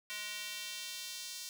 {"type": "tone with high-pass filter sweep", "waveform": "square", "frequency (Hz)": 209.5, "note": "G#3", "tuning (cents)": 15, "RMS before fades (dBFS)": -43, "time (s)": [0.1, 1.49], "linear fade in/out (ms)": 0, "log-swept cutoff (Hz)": [2300, 4700], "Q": 1.3, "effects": []}